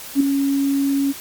sine tone with ADSR envelope, 277.2 Hz, C#4, in tune, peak -9 dBFS, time 0.15-1.13 s, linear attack 53 ms, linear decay 6 ms, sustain -7 dB, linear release 25 ms, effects white hiss -35 dBFS RMS until 1.2 s + Opus 48 kbps

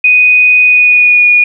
sine tone with pitch glide, 2489 to 2448 Hz, D#7 to D#7, 0 to -29 cents, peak -3 dBFS, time 0.04-1.44 s, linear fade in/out 5 ms, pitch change -29 cents, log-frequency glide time 0.63-1.28 s, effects none

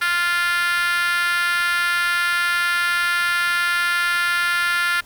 5% pulse tone with high-pass filter, 348.6 Hz, F4, 3 cents flat, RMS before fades -20 dBFS, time 0.01-5.01 s, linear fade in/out 10 ms, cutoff 1500 Hz, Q 6.6, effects pink hiss -49 dBFS RMS until 5.05 s

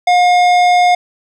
sine tone with tanh clipping, 715 Hz, F5, 41 cents sharp, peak -9 dBFS, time 0.07-0.95 s, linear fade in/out 5 ms, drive 15 dB, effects none

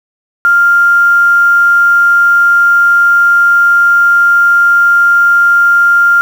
sine tone with quantisation, 1396.9 Hz, F6, in tune, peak -4 dBFS, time 0.45-6.21 s, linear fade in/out 0 ms, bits 5, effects none

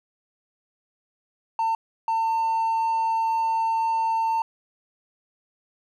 triangle tone bursts at uneven times, 901 Hz, A5, 41 cents sharp, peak -18 dBFS, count 2, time 1.59-1.75 / 2.08-4.42 s, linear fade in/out 2 ms, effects tanh soft clip ceiling -15 dBFS

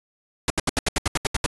pink noise bursts, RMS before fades -21 dBFS, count 11, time 0.48-1.462 s, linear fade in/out 2 ms, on 22 ms, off 74 ms, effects resampled to 24000 Hz

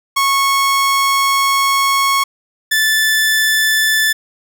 sawtooth tone pair in turn, 1100 / 1751.7 Hz, C#6 / A6, -14 / -8 cents, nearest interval minor sixth, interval 806 cents, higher second, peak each -8 dBFS, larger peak neither, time 0.16-2.24 / 2.71-4.13 s, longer first, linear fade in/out 10 ms, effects none

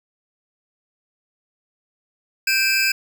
square tone cluster, 1566 / 2366 / 2600 / 5010 Hz, G6 / D7 / E7 / D#8, -2 / +12 / -24 / +11 cents, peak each -23 dBFS, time 2.47-2.92 s, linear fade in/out 5 ms, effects none

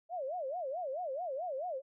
sine tone with vibrato, 618 Hz, D#5, 12 cents flat, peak -35 dBFS, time 0.09-1.82 s, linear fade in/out 50 ms, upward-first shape sine, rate 4.6 Hz, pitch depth 300 cents each way, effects none

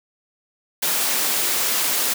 white high-pass noise, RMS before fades -21 dBFS, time 0.82-2.14 s, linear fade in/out 10 ms, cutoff 220 Hz, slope 12 dB/octave, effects none

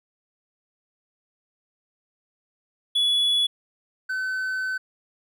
triangle tone pair in turn, 3403 / 1520.7 Hz, G#7 / F#6, +41 / +47 cents, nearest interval octave + major second, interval 1394 cents, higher first, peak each -17 / -23 dBFS, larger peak first, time 2.95-3.47 / 4.09-4.78 s, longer second, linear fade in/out 10 ms, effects none

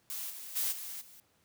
blue noise with level steps, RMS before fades -39 / -45 / -32 / -42 / -55 dBFS, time 0.1-1.2 s, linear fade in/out 0 ms, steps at 0.29 / 0.55 / 0.71 / 1 s, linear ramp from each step 20 ms, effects pink hiss -70 dBFS RMS until 1.44 s + high-pass 80 Hz 12 dB/octave

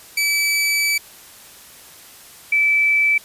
sawtooth / sine tone pair in turn, 2302 / 2314 Hz, D7 / D7, -35 / -26 cents, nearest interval unison, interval 9 cents, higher second, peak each -13 dBFS, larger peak neither, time 0.17-0.98 / 2.52-3.18 s, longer first, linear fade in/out 5 ms, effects white hiss -43 dBFS RMS until 3.24 s + resampled to 32000 Hz

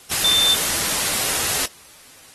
sine tone in noise, 3566 Hz, A7, 22 cents sharp, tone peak -14 dBFS, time 0.24-0.55 s, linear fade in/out 5 ms, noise white, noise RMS -21 dBFS, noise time 0.11-1.66 s, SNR +4 dB, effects white hiss -46 dBFS RMS until 2.34 s + AAC 32 kbps

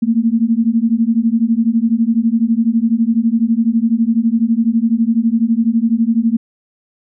sine beating tone pair, 222.8 / 234.8 Hz, A3 / A#3, +22 / +13 cents, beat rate 12 Hz, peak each -14 dBFS, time 0.02-6.37 s, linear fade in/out 10 ms, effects none

